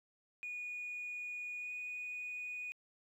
sine tone with pitch glide, 2456 to 2472 Hz, D#7 to D#7, -23 to -12 cents, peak -39 dBFS, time 0.43-2.72 s, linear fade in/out 0 ms, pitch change +11 cents, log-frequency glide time 1.59-1.71 s, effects tanh soft clip ceiling -37 dBFS + 12-bit

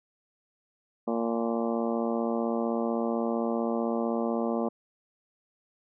harmonic tone with a mistuned harmonic, 115.7 Hz, A#2, 13 cents flat, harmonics 2 / 3 / 4 / 5 / 6 / 7 / 8 / 9 / 10, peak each -29 / -34 / -33 / -34 / -37 / -40 / -44 / -41 / -44 dBFS, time 1.07-4.69 s, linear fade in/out 10 ms, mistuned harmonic 8, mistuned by -75 cents, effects none

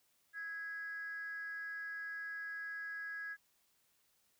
sine tone with frequency modulation, 1657 Hz, G#6, 4 cents flat, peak -40 dBFS, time 0.33-3.37 s, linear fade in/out 50 ms, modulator 356 Hz, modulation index 0.3, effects tanh soft clip ceiling -36 dBFS + white hiss -75 dBFS RMS until 4.39 s

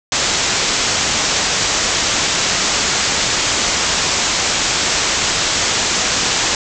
white low-pass noise, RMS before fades -17 dBFS, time 0.12-6.55 s, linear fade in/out 2 ms, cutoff 7600 Hz, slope 96 dB/octave, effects none

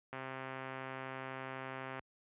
click train, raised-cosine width 0.5 ms, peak -28 dBFS, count 247, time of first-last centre 0.13-1.994 s, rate 132 Hz, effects high-pass 60 Hz 12 dB/octave + resampled to 8000 Hz

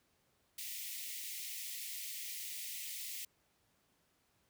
white high-pass noise, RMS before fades -44 dBFS, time 0.58-3.25 s, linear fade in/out 5 ms, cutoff 1900 Hz, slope 96 dB/octave, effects pink hiss -75 dBFS RMS until 4.49 s + high-pass 60 Hz 12 dB/octave

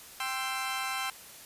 20% pulse chord, C major, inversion second, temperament equal with one note detuned, 784 / 1046.5 / 1329.2 Hz, G5 / C6 / E6, 0 / 0 / +14 cents, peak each -31 dBFS, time 0.2-1.1 s, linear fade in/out 2 ms, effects white hiss -49 dBFS RMS until 1.45 s + resampled to 32000 Hz

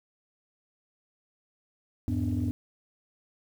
sine tone cluster, 84.4 / 104.2 / 247.3 / 291.9 Hz, E2 / G#2 / B3 / D4, +41 / +6 / +3 / -10 cents, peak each -31 / -29 / -30 / -33 dBFS, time 2.08-2.51 s, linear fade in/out 0 ms, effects tanh soft clip ceiling -20 dBFS + 9-bit

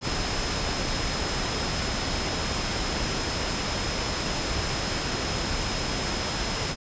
sine tone in noise, 5130 Hz, E8, 48 cents flat, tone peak -36 dBFS, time 0.01-6.76 s, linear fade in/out 50 ms, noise pink, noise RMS -28 dBFS, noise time 0.01-6.76 s, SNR -11 dB, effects resampled to 16000 Hz

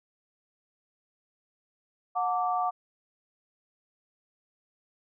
sine tone cluster, 727 / 897 / 1165 Hz, F#5 / A5 / D6, -31 / +33 / -14 cents, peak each -27 / -35 / -30 dBFS, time 2.15-2.71 s, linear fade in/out 20 ms, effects none

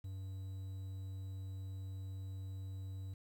triangle tone, 95.6 Hz, G2, 43 cents flat, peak -40 dBFS, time 0.04-3.14 s, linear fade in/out 5 ms, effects 11-bit

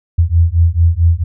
sine beating tone pair, 82 / 86.5 Hz, E2 / F2, -9 / -16 cents, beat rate 4.5 Hz, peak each -11 dBFS, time 0.18-1.24 s, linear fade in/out 10 ms, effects none

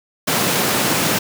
pink high-pass noise, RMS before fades -18 dBFS, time 0.27-1.19 s, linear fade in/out 10 ms, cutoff 130 Hz, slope 24 dB/octave, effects none

